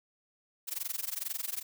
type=noise with amplitude modulation; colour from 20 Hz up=blue; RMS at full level=-33 dBFS; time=0.67-1.63 s; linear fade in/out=20 ms; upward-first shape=sine; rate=22.2 Hz; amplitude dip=95%; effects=none